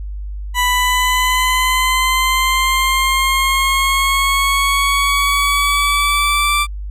20% pulse exponential sweep, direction up, 987.8 to 1174.7 Hz, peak -8 dBFS, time 0.54-6.67 s, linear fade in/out 50 ms, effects added 50 Hz sine -23 dBFS peak until 6.9 s + resampled to 32000 Hz

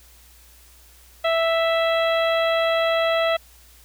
harmonic tone, 659.3 Hz, E5, in tune, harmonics 1 / 2 / 3 / 4 / 5 / 6, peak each -19 / -26 / -28 / -31 / -30 / -36 dBFS, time 1.24-3.37 s, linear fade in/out 10 ms, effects added 60 Hz sine -51 dBFS peak until 3.84 s + white hiss -52 dBFS RMS until 3.84 s

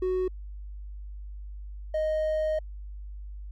triangle tone pair in turn, 370 / 622.3 Hz, F#4 / D#5, 0 / 0 cents, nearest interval major sixth, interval 900 cents, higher second, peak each -22 dBFS, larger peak neither, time 0.02-0.28 / 1.94-2.59 s, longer second, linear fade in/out 5 ms, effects tanh soft clip ceiling -18 dBFS + added 50 Hz sine -37 dBFS peak until 3.51 s

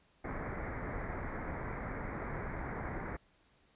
pink low-pass noise, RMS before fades -40 dBFS, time 0.24-3.17 s, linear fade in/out 10 ms, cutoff 2200 Hz, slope 96 dB/octave, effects pink hiss -69 dBFS RMS until 3.75 s + resampled to 8000 Hz

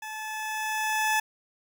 20% pulse tone with level ramp, 866 Hz, A5, 28 cents flat, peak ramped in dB -31 to -17 dBFS, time 0.02-1.2 s, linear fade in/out 5 ms, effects none

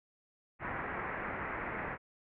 white low-pass noise, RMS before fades -39 dBFS, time 0.59-1.98 s, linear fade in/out 50 ms, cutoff 2100 Hz, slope 48 dB/octave, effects none

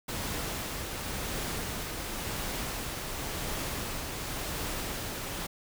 pink noise with tremolo, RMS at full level -34 dBFS, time 0.08-5.47 s, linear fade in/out 10 ms, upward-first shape triangle, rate 0.93 Hz, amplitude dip 30%, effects none

